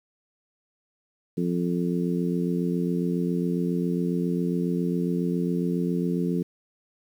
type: harmonic tone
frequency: 87.31 Hz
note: F2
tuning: in tune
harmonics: 2 / 3 / 4 / 5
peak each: -25 / -29 / -31 / -33 dBFS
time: 1.37-6.43 s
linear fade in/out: 10 ms
effects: 9-bit